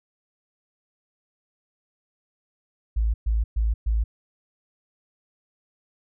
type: tone bursts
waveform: sine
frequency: 55 Hz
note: A1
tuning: in tune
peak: -19 dBFS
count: 4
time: 2.96-4.04 s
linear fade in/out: 10 ms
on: 180 ms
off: 120 ms
effects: none